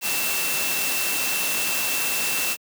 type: tone in noise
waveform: sine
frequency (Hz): 2679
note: E7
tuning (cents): +27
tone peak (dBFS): -28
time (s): 0.01-2.57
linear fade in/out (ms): 50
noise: white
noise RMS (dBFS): -25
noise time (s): 0.01-2.57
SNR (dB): -6
effects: high-pass 150 Hz 12 dB/octave